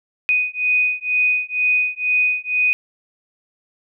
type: beating tone pair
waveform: sine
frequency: 2489 / 2491.1 Hz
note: D#7 / D#7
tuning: 0 / +1 cents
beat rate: 2.1 Hz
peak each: -19 dBFS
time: 0.29-2.73 s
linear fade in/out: 0 ms
effects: none